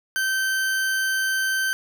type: tone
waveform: 40% pulse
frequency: 1549 Hz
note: G6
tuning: 21 cents flat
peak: -20 dBFS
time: 0.16-1.73 s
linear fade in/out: 0 ms
effects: none